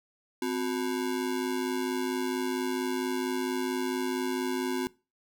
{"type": "ring-modulated tone", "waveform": "square", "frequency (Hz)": 311.8, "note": "D#4", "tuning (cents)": 4, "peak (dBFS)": -26, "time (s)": [0.42, 4.87], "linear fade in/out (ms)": 0, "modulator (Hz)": 52.2, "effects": ["noise-tail reverb RT60 0.3 s tail -21 dB re dry"]}